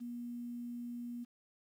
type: tone with quantisation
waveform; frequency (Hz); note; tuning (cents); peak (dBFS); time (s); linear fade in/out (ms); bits
sine; 240; B3; -49; -40; 0-1.25; 20; 11
effects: none